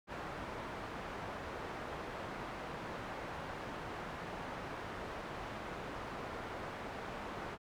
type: low-pass noise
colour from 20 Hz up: white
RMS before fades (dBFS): -44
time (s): 0.07-7.58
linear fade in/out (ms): 50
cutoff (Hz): 1200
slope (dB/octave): 12
effects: none